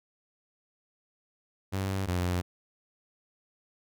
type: tone pair in turn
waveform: sawtooth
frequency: 96.4 / 89.36 Hz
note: G2 / F2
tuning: -28 / +40 cents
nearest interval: minor second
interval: 132 cents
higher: first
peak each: -25 / -23 dBFS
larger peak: second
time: 1.72-2.07 / 2.07-2.42 s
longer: neither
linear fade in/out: 20 ms
effects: none